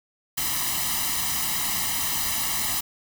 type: noise with comb filter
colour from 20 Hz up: white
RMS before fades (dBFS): -26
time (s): 0.37-2.81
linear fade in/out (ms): 10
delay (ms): 1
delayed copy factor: +0.85
effects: none